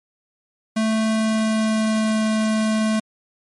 square tone with pitch glide, 220 to 217.9 Hz, A3 to A3, 0 to -17 cents, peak -18 dBFS, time 0.76-3 s, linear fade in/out 10 ms, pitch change -17 cents, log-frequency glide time 1.1-2.22 s, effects MP3 48 kbps

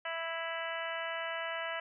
harmonic tone, 329.9 Hz, E4, 1 cent sharp, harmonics 2 / 3 / 4 / 5 / 6 / 7 / 8 / 9, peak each -40 / -44 / -43 / -42 / -42 / -48 / -48 / -45 dBFS, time 0.05-1.8 s, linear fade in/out 5 ms, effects none

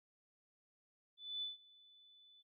sine tone with ADSR envelope, 3492 Hz, A7, 14 cents flat, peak -38 dBFS, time 1.17-2.43 s, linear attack 250 ms, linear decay 150 ms, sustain -24 dB, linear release 28 ms, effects none

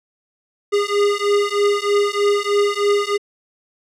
square beating tone pair, 406.6 / 409.8 Hz, G#4 / G#4, -37 / -23 cents, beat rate 3.2 Hz, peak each -19 dBFS, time 0.72-3.18 s, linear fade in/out 20 ms, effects low-pass 7000 Hz 12 dB/octave

